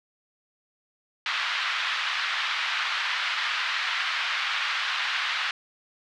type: band-pass noise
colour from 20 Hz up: pink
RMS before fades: -28 dBFS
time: 1.26-5.51 s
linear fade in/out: 2 ms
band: 1200 to 3900 Hz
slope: 24 dB/octave
effects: none